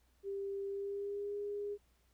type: tone with pitch glide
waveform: sine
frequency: 395.5 to 409.2 Hz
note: G4 to G#4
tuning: +15 to -26 cents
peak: -37 dBFS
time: 0.23-1.78 s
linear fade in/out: 50 ms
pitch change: +59 cents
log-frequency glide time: 0.67-1.38 s
effects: added 60 Hz sine -70 dBFS peak until 2.13 s + pink hiss -75 dBFS RMS until 2.13 s